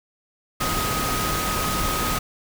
sine tone in noise, 1256 Hz, D#6, 16 cents sharp, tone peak -27 dBFS, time 0.6-2.19 s, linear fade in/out 10 ms, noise pink, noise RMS -25 dBFS, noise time 0.6-2.19 s, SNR -5 dB, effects none

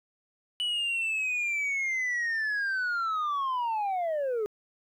sine linear sweep, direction down, 2966 to 406.6 Hz, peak -24 dBFS, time 0.6-4.46 s, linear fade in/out 0 ms, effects tanh soft clip ceiling -26 dBFS + 11-bit

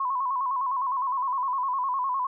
sine tone with vibrato, 1042 Hz, C6, 7 cents flat, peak -24 dBFS, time 0-2.27 s, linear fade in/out 5 ms, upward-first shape square, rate 9.8 Hz, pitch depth 75 cents each way, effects none

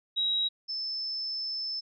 sine tone pair in turn, 3839 / 5265 Hz, B7 / E8, -50 / -3 cents, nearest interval perfect fourth, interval 547 cents, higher second, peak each -25 / -31 dBFS, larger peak first, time 0.16-0.49 / 0.68-1.81 s, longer second, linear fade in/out 20 ms, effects none

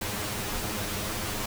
pink noise with comb filter, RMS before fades -32 dBFS, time 0.01-1.46 s, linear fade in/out 5 ms, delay 9.6 ms, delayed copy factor +0.95, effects none

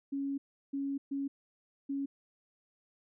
sine tone bursts at uneven times, 277.2 Hz, C#4, in tune, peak -32 dBFS, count 4, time 0.12-0.38 / 0.73-0.98 / 1.11-1.28 / 1.89-2.06 s, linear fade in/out 10 ms, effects none

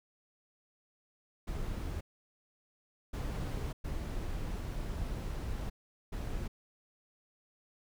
brown noise bursts at uneven times, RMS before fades -37 dBFS, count 4, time 1.47-2.01 / 3.13-3.73 / 3.84-5.7 / 6.12-6.48 s, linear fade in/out 10 ms, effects none

